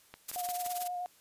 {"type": "click train", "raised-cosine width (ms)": 0.3, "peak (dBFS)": -29, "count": 4, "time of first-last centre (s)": [0.14, 0.664], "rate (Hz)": 5.73}
{"type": "noise with tremolo", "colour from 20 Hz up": "blue", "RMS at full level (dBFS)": -35, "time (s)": [0.28, 0.88], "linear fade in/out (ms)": 10, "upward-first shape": "sine", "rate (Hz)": 19, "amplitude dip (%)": 80}
{"type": "tone with vibrato", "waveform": "sine", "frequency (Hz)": 715, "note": "F5", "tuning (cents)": 41, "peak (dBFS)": -34, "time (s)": [0.36, 1.06], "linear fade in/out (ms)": 0, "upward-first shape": "square", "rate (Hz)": 9.3, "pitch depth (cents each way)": 13}
{"effects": ["white hiss -63 dBFS RMS until 1.2 s", "resampled to 32000 Hz"]}